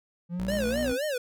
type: exponential sweep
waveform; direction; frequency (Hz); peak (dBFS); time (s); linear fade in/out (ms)
triangle; up; 169.9 to 272.8; -27; 0.29-0.98; 50
type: tone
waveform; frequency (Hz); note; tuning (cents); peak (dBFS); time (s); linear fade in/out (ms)
sawtooth; 58.3; A#1; +1; -31; 0.39-0.93; 5
type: tone with vibrato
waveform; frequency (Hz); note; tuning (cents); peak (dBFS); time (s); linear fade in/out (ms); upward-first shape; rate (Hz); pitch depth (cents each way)
square; 546; C#5; -26; -28; 0.48-1.18; 5; sine; 3.9; 210
effects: none